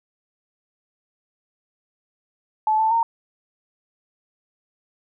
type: tone with pitch steps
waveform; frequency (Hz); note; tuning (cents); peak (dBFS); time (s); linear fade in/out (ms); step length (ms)
sine; 866 / 881 / 919; A5 / A5 / A#5; -28 / +2 / -25; -16; 2.67-3.03; 2; 120
effects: none